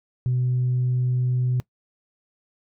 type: tone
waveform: sine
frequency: 125.5 Hz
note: B2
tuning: 28 cents sharp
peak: -18 dBFS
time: 0.26-1.6 s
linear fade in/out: 0 ms
effects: noise-tail reverb RT60 0.1 s tail -22 dB re dry + tanh soft clip ceiling -16 dBFS